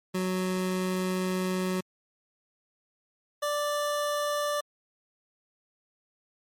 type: tone pair in turn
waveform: 25% pulse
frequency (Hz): 185 / 587.3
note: F#3 / D5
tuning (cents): 0 / 0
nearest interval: octave + minor sixth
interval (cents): 2000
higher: second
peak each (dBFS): -23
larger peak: neither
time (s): 0.14-1.81 / 3.42-4.61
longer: first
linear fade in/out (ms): 10
effects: MP3 64 kbps